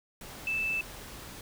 sine tone in noise, 2637 Hz, E7, in tune, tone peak -28 dBFS, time 0.47-0.81 s, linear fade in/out 2 ms, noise pink, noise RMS -45 dBFS, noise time 0.21-1.41 s, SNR +14 dB, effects none

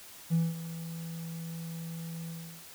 triangle tone with ADSR envelope, 165.3 Hz, E3, 5 cents sharp, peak -19 dBFS, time 0.3-2.65 s, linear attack 39 ms, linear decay 200 ms, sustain -16 dB, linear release 370 ms, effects tanh soft clip ceiling -19 dBFS + white hiss -50 dBFS RMS until 2.74 s

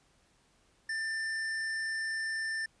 triangle tone with tanh clipping, 1784 Hz, A6, 23 cents sharp, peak -34 dBFS, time 0.89-2.66 s, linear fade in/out 5 ms, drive 18 dB, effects pink hiss -68 dBFS RMS until 2.8 s + resampled to 22050 Hz

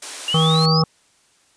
white high-pass noise, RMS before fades -31 dBFS, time 0.02-0.66 s, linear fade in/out 5 ms, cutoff 280 Hz, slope 48 dB/octave
sine exponential sweep, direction up, 2800 to 5274 Hz, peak -19 dBFS, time 0.28-0.82 s, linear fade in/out 2 ms
harmonic tone, 160 Hz, D#3, 49 cents sharp, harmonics 1 / 3 / 5 / 7 / 8, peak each -15 / -23 / -26 / -25 / -27 dBFS, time 0.34-0.84 s, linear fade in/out 5 ms
effects white hiss -58 dBFS RMS until 1.56 s + resampled to 22050 Hz

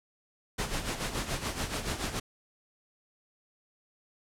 pink noise with tremolo, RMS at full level -31 dBFS, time 0.58-2.2 s, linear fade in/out 10 ms, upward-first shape sine, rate 7 Hz, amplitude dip 65%, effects low-pass 10000 Hz 12 dB/octave

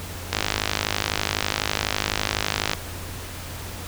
click train, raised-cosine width 0.2 ms, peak -3 dBFS, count 126, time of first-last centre 0.33-2.734 s, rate 52 Hz, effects added 88 Hz sine -36 dBFS peak until 3.87 s + pink hiss -36 dBFS RMS until 3.87 s

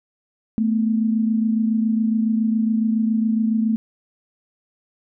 sine tone pair together, 220 / 247.2 Hz, A3 / B3, 0 / +2 cents, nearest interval major second, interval 202 cents, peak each -17 / -25 dBFS, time 0.58-3.76 s, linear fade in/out 0 ms, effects none

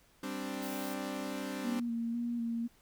sawtooth chord, G suspended fourth, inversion none, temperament equal, 196 / 261.6 / 293.7 Hz, G3 / C4 / D4, 0 / 0 / 0 cents, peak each -38 / -36 / -37 dBFS, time 0.23-1.8 s, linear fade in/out 5 ms
blue noise, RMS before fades -47 dBFS, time 0.62-0.94 s, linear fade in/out 5 ms
sine tone with vibrato, 234.6 Hz, A#3, 11 cents sharp, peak -32 dBFS, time 1.64-2.68 s, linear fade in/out 20 ms, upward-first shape square, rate 2 Hz, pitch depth 21 cents each way
effects pink hiss -66 dBFS RMS until 2.81 s

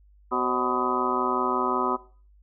harmonic tone with a mistuned harmonic, 125.4 Hz, B2, 27 cents sharp, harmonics 2 / 3 / 4 / 5 / 6 / 7 / 8 / 9 / 10, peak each -32 / -29 / -36 / -38 / -33 / -38 / -28 / -33 / -28 dBFS, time 0.31-1.97 s, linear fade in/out 20 ms, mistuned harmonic 4, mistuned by +110 cents, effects noise-tail reverb RT60 0.4 s tail -18 dB re dry + added 50 Hz sine -53 dBFS peak until 2.42 s

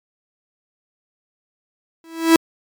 45% pulse tone with exponential growth, 327.8 Hz, E4, 10 cents flat, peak -5 dBFS, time 2.04-2.36 s, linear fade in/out 1 ms, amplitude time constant 68 ms, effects MP3 96 kbps

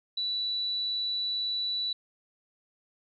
sine tone, 3951 Hz, B7, in tune, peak -28 dBFS, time 0.17-1.93 s, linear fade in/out 5 ms, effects none

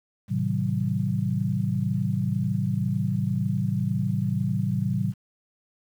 sine chord, A diminished seventh, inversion none, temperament just, 110 / 132 / 158.4 / 190.08 Hz, A2 / C3 / Eb3 / Gb3, 0 / +16 / +31 / +47 cents, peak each -28 / -28 / -30 / -27 dBFS, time 0.28-5.14 s, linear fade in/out 50 ms, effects 9-bit

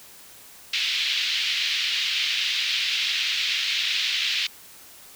pink band-pass noise, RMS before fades -25 dBFS, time 0.73-4.47 s, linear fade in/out 5 ms, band 2500 to 4200 Hz, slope 24 dB/octave, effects white hiss -47 dBFS RMS until 5.15 s

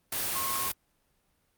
sine tone in noise, 1080 Hz, C#6, 45 cents flat, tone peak -33 dBFS, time 0.35-0.69 s, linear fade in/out 5 ms, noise white, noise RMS -31 dBFS, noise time 0.12-0.72 s, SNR -5 dB, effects pink hiss -72 dBFS RMS until 1.57 s + Opus 32 kbps

